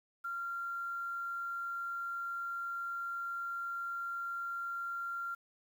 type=tone with quantisation; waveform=sine; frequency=1382 Hz; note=F6; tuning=19 cents flat; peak=-36 dBFS; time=0.24-5.35 s; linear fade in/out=10 ms; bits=10; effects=none